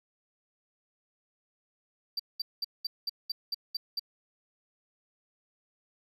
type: tone bursts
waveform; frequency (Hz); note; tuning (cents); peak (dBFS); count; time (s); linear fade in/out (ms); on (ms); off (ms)
triangle; 4680; D8; -7; -28; 9; 2.17-3.995; 5; 25; 200
effects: none